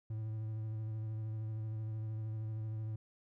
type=tone with vibrato; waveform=triangle; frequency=109.4 Hz; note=A2; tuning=9 cents flat; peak=-35 dBFS; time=0.1-2.96 s; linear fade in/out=5 ms; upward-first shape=sine; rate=13 Hz; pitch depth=23 cents each way; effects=none